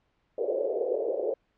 pink band-pass noise, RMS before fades -29 dBFS, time 0.38-1.34 s, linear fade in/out 5 ms, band 410 to 570 Hz, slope 48 dB/octave, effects pink hiss -72 dBFS RMS until 1.57 s + low-pass 3000 Hz 12 dB/octave

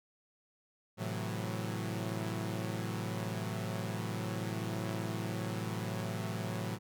sawtooth chord, F# half-diminished seventh, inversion first, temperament equal with one note detuned, 110 / 130.81 / 164.81 / 183.93 Hz, A2 / C3 / E3 / F#3, 0 / 0 / 0 / -10 cents, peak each -34 / -40 / -38 / -37 dBFS, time 0.97-6.79 s, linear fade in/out 50 ms, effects none

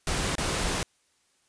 pink noise with dropouts, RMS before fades -28 dBFS, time 0.07-0.83 s, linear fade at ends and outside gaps 1 ms, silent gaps 0.354-0.381 s, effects white hiss -68 dBFS RMS until 1.48 s + resampled to 22050 Hz

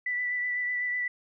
sine tone with vibrato, 1975.5 Hz, B6, in tune, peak -27 dBFS, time 0.06-1.08 s, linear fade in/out 5 ms, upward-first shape sine, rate 8 Hz, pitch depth 16 cents each way, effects none

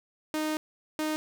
sawtooth tone pair in turn, 309 / 309 Hz, D#4 / D#4, -12 / -12 cents, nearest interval unison, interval 0 cents, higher neither, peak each -24 dBFS, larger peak neither, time 0.34-0.57 / 0.99-1.16 s, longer first, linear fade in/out 0 ms, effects none

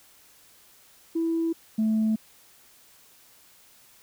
sine tone pair in turn, 329.6 / 218.8 Hz, E4 / A3, 0 / -9 cents, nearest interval perfect fifth, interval 709 cents, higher first, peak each -22 / -19 dBFS, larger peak second, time 1.15-1.53 / 1.78-2.16 s, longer neither, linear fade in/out 10 ms, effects tanh soft clip ceiling -18 dBFS + white hiss -56 dBFS RMS until 4.02 s

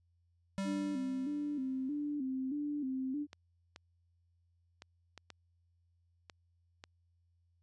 square tone with exponential decay, 195.1 Hz, G3, 8 cents flat, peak -34 dBFS, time 0.58-2.15 s, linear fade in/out 0 ms, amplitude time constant 340 ms
sine tone with vibrato, 277.2 Hz, C#4, in tune, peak -34 dBFS, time 0.64-3.27 s, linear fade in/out 50 ms, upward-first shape square, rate 1.6 Hz, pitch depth 98 cents each way
clicks, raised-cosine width 0.2 ms, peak -31 dBFS, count 7, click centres 3.331 / 3.761 / 4.821 / 5.177 / 5.303 / 6.298 / 6.839 s
effects added 86 Hz sine -70 dBFS peak until 7.62 s + resampled to 22050 Hz

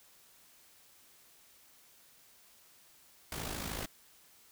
pink noise with amplitude modulation, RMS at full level -37 dBFS, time 3.32-3.86 s, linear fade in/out 2 ms, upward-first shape sine, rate 53.7 Hz, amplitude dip 60%, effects white hiss -62 dBFS RMS until 4.51 s

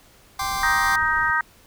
sawtooth chord, G suspended fourth, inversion none, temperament just, 784 / 1045.3 / 1176 Hz, G5 / C6 / D6, 0 / -2 / +2 cents, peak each -24 dBFS, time 0.39-0.96 s, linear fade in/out 5 ms
brown noise, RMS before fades -38 dBFS, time 0.41-1.31 s, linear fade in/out 10 ms
harmonic tone, 312.9 Hz, D#4, 10 cents sharp, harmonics 3 / 4 / 5 / 6, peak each -26 / -24 / -22 / -24 dBFS, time 0.63-1.41 s, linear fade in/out 2 ms
effects pink hiss -53 dBFS RMS until 1.66 s

